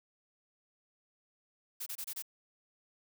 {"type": "noise bursts", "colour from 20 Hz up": "blue", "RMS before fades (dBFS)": -40, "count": 5, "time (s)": [1.8, 2.224], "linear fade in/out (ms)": 10, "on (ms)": 64, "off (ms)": 26, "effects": []}